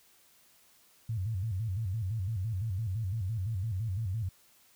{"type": "tone with vibrato", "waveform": "sine", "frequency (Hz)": 102.4, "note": "G#2", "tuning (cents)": -24, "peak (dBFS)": -30, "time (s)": [1.09, 4.29], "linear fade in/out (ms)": 5, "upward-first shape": "square", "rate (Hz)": 5.9, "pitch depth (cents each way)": 170, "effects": ["white hiss -63 dBFS RMS until 4.75 s"]}